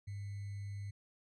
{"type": "tone with sample-and-hold", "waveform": "sine", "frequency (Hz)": 100.5, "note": "G2", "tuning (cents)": 44, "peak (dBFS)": -40, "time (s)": [0.07, 0.91], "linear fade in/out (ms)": 10, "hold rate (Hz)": 2100, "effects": ["resampled to 22050 Hz"]}